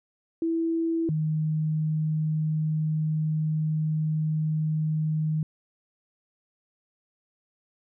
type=tone pair in turn; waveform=sine; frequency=329.6 / 155.55 Hz; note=E4 / D#3; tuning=0 / 0 cents; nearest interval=octave + minor second; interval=1300 cents; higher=first; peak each=-23 dBFS; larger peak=neither; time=0.42-1.09 / 1.09-5.43 s; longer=second; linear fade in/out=2 ms; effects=none